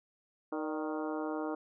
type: harmonic tone with a mistuned harmonic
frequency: 155.56 Hz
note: D#3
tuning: in tune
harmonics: 2 / 3 / 4 / 5 / 6 / 7 / 8 / 9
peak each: -36 / -40 / -42 / -44 / -46 / -47 / -48 / -49 dBFS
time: 0.52-1.55 s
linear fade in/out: 5 ms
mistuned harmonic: 4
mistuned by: -54 cents
effects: none